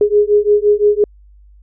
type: beating tone pair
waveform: sine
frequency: 412.4 / 418.2 Hz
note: G#4 / G#4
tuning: -12 / +12 cents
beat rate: 5.8 Hz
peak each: -12 dBFS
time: 0.01-1.04 s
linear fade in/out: 2 ms
effects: added 50 Hz sine -41 dBFS peak until 1.62 s

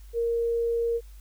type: tone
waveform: sine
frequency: 466.2 Hz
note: A#4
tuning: in tune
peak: -23 dBFS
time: 0.13-1.01 s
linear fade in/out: 50 ms
effects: added 50 Hz sine -43 dBFS peak until 1.2 s + white hiss -60 dBFS RMS until 1.2 s

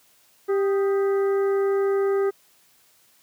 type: harmonic tone with a mistuned harmonic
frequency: 393.9 Hz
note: G4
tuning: 8 cents sharp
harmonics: 1 / 2 / 3 / 4 / 5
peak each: -19 / -36 / -34 / -41 / -42 dBFS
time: 0.48-2.31 s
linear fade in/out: 20 ms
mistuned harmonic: 3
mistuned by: +83 cents
effects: white hiss -59 dBFS RMS until 3.22 s + high-pass 80 Hz 12 dB/octave

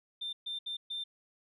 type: tone bursts at uneven times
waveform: sine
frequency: 3585 Hz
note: A7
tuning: 32 cents sharp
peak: -34 dBFS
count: 4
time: 0.21-0.33 / 0.46-0.59 / 0.66-0.77 / 0.9-1.04 s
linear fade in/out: 10 ms
effects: tanh soft clip ceiling -31 dBFS

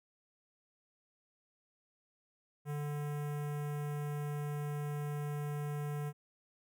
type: tone with notch filter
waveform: square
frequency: 146.83 Hz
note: D3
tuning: in tune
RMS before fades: -38 dBFS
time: 2.65-6.13 s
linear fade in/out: 50 ms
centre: 4300 Hz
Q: 0.57
effects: none

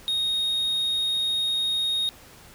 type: tone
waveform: triangle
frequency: 3729 Hz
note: A#7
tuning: in tune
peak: -21 dBFS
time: 0.08-2.09 s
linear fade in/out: 0 ms
effects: pink hiss -49 dBFS RMS until 2.54 s

